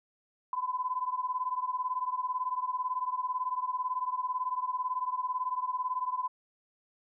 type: beating tone pair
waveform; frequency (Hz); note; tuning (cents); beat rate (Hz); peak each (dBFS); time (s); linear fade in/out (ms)
sine; 1004 / 1022; B5 / C6; +28 / -41; 18; -32 / -34; 0.53-6.28; 2
effects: none